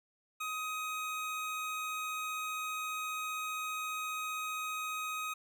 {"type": "tone", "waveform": "25% pulse", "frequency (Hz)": 1257, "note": "D#6", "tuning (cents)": 17, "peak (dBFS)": -32, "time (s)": [0.4, 5.34], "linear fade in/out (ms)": 10, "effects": []}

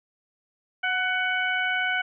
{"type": "harmonic tone with a mistuned harmonic", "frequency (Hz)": 747, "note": "F#5", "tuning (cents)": 16, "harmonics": [1, 2, 3, 4], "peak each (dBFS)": [-31, -25, -29, -33], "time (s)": [0.83, 2.02], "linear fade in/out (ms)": 10, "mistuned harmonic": 1, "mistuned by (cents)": -31, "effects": []}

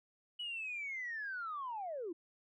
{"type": "linear sweep", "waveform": "sine", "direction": "down", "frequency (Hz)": [2960, 311.6], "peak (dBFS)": -38, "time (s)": [0.39, 2.13], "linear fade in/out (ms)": 10, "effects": ["tanh soft clip ceiling -34 dBFS"]}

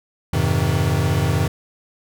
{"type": "chord", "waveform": "square", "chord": "F minor seventh", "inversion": "none", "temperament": "equal with one note detuned", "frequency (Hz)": [87.31, 103.83, 130.81, 158.47], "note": ["F2", "Ab2", "C3", "Eb3"], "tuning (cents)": [0, 0, 0, 32], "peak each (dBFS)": -23, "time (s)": [0.33, 1.48], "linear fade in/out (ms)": 5, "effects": []}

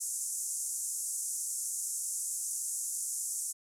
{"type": "band-pass noise", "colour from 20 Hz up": "pink", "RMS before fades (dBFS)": -36, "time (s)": [0, 3.53], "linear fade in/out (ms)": 20, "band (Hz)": [6500, 11000], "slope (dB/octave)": 48, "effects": []}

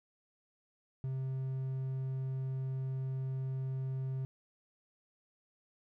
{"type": "tone", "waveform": "triangle", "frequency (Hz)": 132.1, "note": "C3", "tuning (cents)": 17, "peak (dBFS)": -32, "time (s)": [1.04, 4.25], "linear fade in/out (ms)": 0, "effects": []}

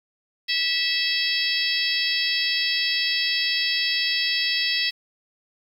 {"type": "harmonic tone", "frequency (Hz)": 654, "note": "E5", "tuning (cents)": -14, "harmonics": [3, 4, 5, 6, 7, 8], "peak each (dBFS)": [-28, -28, -28, -28, -28, -28], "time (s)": [0.48, 4.91], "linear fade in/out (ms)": 20, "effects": ["8-bit"]}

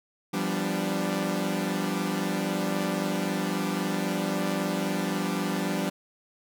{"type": "chord", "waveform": "sawtooth", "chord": "G dominant seventh", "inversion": "third", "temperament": "equal with one note detuned", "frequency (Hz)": [172.21, 196, 246.9, 293.7], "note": ["F3", "G3", "B3", "D4"], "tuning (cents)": [-24, 0, 0, 0], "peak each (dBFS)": [-28, -26, -32, -28], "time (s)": [0.33, 5.9], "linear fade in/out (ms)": 10, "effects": []}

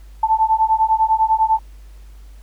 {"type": "beating tone pair", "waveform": "sine", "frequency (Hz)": [877, 887], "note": ["A5", "A5"], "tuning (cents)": [-6, 14], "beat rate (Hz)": 10, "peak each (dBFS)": -16, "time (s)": [0.23, 1.59], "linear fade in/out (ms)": 5, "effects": ["added 50 Hz sine -37 dBFS peak until 2.42 s", "pink hiss -55 dBFS RMS until 2.42 s"]}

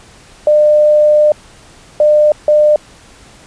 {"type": "tone bursts at uneven times", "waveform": "sine", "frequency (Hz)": 601, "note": "D5", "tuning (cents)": 40, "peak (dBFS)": -5, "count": 3, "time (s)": [[0.47, 1.32], [2, 2.32], [2.48, 2.76]], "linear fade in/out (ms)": 2, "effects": ["pink hiss -41 dBFS RMS until 3.46 s", "resampled to 22050 Hz"]}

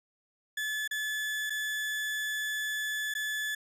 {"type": "tone with dropouts", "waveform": "35% pulse", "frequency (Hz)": 1726, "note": "A6", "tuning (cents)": -34, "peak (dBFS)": -29, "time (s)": [0.57, 3.55], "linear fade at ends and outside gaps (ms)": 5, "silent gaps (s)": [[0.877, 0.91], [1.498, 1.503], [3.14, 3.15]], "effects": ["resampled to 32000 Hz"]}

